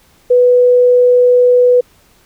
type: tone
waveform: sine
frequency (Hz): 493.9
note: B4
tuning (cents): 0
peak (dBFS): -5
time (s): 0.3-1.81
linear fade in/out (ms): 10
effects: pink hiss -50 dBFS RMS until 2.25 s